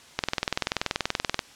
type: click train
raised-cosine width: 0.2 ms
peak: -6 dBFS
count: 26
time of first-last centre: 0.19-1.392 s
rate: 20.8 Hz
effects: white hiss -50 dBFS RMS until 1.55 s + low-pass 7000 Hz 12 dB/octave